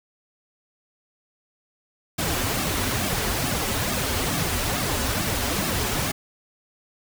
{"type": "noise with flanger", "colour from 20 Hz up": "pink", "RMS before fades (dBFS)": -25, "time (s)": [2.18, 6.12], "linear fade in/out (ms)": 10, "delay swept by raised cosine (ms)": [2, 6.5], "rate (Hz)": 2.3, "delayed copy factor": -0.85, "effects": []}